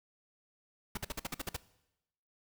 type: noise bursts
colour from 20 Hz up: pink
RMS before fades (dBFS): -37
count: 9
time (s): 0.95-1.566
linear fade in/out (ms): 5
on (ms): 24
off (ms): 50
effects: noise-tail reverb RT60 0.9 s tail -19 dB re dry